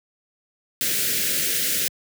white band-stop noise, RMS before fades -23 dBFS, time 0.81-1.88 s, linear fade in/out 0 ms, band 570 to 1500 Hz, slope 48 dB/octave, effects high-pass 100 Hz 12 dB/octave

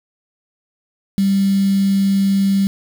sine tone with quantisation, 196 Hz, G3, in tune, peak -12 dBFS, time 1.18-2.67 s, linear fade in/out 0 ms, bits 5, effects none

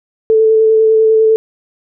sine tone with vibrato, 440.7 Hz, A4, 3 cents sharp, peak -6 dBFS, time 0.3-1.36 s, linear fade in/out 0 ms, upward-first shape square, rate 10 Hz, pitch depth 10 cents each way, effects none

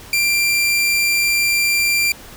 sawtooth tone, 2371 Hz, D7, 16 cents sharp, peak -11 dBFS, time 0.13-2.12 s, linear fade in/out 2 ms, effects pink hiss -39 dBFS RMS until 2.36 s

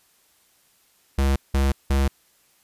square tone bursts, 68.2 Hz, C#2, 28 cents flat, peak -18 dBFS, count 3, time 1.18-2.08 s, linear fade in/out 5 ms, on 180 ms, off 180 ms, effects white hiss -61 dBFS RMS until 2.63 s + resampled to 32000 Hz

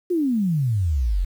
sine exponential sweep, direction down, 371.5 to 41.06 Hz, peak -18 dBFS, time 0.1-1.25 s, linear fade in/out 10 ms, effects 8-bit

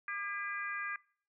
harmonic tone with a mistuned harmonic, 400 Hz, G4, 35 cents sharp, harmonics 3 / 4 / 5 / 6, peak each -42 / -39 / -42 / -45 dBFS, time 0.08-0.96 s, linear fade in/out 2 ms, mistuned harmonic 4, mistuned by +31 cents, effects noise-tail reverb RT60 0.5 s tail -23 dB re dry

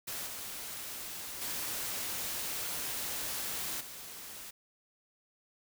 white noise with level steps, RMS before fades -39 / -42 / -37 / -46 dBFS, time 0.07-4.51 s, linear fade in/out 10 ms, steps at 0.26 / 1.41 / 3.8 s, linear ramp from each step 10 ms, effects none

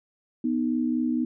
sine tone pair together, 246.1 / 310.3 Hz, B3 / D#4, -6 / -5 cents, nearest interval major third, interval 401 cents, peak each -24 / -27 dBFS, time 0.44-1.25 s, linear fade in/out 5 ms, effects none

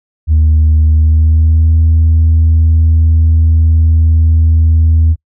sine tone with pitch glide, 77.78 to 80.48 Hz, D#2 to E2, 0 to -41 cents, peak -3 dBFS, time 0.27-5.16 s, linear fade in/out 50 ms, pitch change +59 cents, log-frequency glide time 0.92-1.73 s, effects noise-tail reverb RT60 0.1 s tail -26 dB re dry + tanh soft clip ceiling -3 dBFS

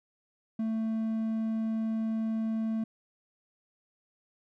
triangle tone, 222.2 Hz, A3, 17 cents sharp, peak -26 dBFS, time 0.59-2.84 s, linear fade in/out 5 ms, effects none

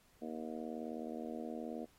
harmonic tone, 79 Hz, D#2, 27 cents sharp, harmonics 3 / 4 / 5 / 6 / 7 / 8 / 9, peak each -44 / -47 / -51 / -48 / -54 / -50 / -52 dBFS, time 0.21-1.86 s, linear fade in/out 20 ms, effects pink hiss -69 dBFS RMS until 1.98 s + AAC 48 kbps

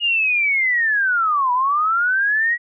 sine linear two-way sweep, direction down then up, 2874 to 968 to 1932 Hz, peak -15 dBFS, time 0-2.58 s, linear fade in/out 50 ms, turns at 1.52 s, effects none

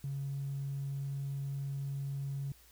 triangle tone with tanh clipping, 138.59 Hz, C#3, in tune, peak -34 dBFS, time 0.04-2.52 s, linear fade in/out 2 ms, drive 1 dB, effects added 60 Hz sine -63 dBFS peak until 2.71 s + white hiss -62 dBFS RMS until 2.71 s

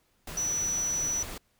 sine tone in noise, 5920 Hz, F#8, in tune, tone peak -27 dBFS, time 0.37-1.23 s, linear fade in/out 5 ms, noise pink, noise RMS -40 dBFS, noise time 0.27-1.38 s, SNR +10 dB, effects pink hiss -70 dBFS RMS until 1.59 s

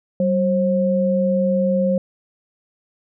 sine tone pair together, 191.02 / 535 Hz, G3 / C5, -45 / +38 cents, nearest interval octave + tritone, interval 1783 cents, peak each -18 dBFS, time 0.2-1.98 s, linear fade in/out 2 ms, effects none

